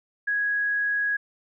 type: tone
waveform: sine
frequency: 1661.2 Hz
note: G#6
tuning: in tune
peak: -22 dBFS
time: 0.27-1.17 s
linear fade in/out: 10 ms
effects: none